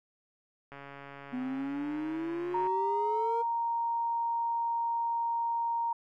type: click train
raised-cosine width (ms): 0.5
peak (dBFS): -31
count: 274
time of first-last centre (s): 0.72-2.67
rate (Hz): 140
type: exponential sweep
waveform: triangle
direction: up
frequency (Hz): 248.9 to 470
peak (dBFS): -30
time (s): 1.32-3.43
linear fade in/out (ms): 20
type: tone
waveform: sine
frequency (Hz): 931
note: A#5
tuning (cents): -2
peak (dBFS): -28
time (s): 2.54-5.93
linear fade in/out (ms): 5
effects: none